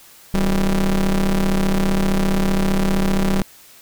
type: ring-modulated tone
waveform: 45% pulse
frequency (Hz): 88.4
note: F2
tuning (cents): +22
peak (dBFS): -12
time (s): 0.34-3.42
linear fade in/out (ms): 0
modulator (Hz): 106
effects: white hiss -46 dBFS RMS until 3.81 s